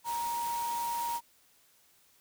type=tone in noise; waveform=sine; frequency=941 Hz; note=A#5; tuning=16 cents sharp; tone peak=-31 dBFS; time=0.04-1.21 s; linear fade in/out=50 ms; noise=white; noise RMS=-42 dBFS; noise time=0.04-1.21 s; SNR=+8 dB; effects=white hiss -65 dBFS RMS until 2.2 s